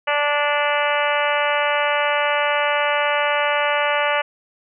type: harmonic tone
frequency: 292.1 Hz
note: D4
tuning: 9 cents flat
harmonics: 2 / 3 / 4 / 5 / 6 / 7 / 8 / 9 / 10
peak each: -22 / -24 / -25 / -26 / -27 / -27 / -28 / -29 / -29 dBFS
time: 0.07-4.22 s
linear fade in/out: 10 ms
effects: none